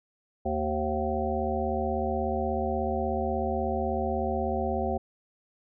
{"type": "harmonic tone", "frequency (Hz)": 76.4, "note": "D#2", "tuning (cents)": -31, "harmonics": [1, 3, 5, 7, 9, 10], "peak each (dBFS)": [-33, -33, -33, -33, -33, -33], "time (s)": [0.45, 4.98], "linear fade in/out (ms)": 10, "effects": []}